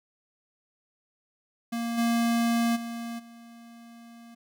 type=tone with level steps; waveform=square; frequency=233.1 Hz; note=A#3; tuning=in tune; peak=-29 / -23 / -34 / -47 dBFS; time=1.72-4.35 s; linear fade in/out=10 ms; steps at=1.97 / 2.75 / 3.18 s; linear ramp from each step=20 ms; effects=none